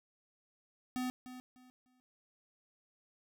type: tone with echo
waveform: square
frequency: 252.6 Hz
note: B3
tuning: 39 cents sharp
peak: -35 dBFS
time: 0.96-1.1 s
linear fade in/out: 0 ms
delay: 300 ms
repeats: 3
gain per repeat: -12 dB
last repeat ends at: 2 s
effects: none